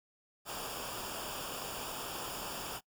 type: noise with comb filter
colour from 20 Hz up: pink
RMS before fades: -41 dBFS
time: 0.45-2.81 s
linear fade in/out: 50 ms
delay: 0.49 ms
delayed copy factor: -0.75
effects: noise-tail reverb RT60 0.1 s tail -23 dB re dry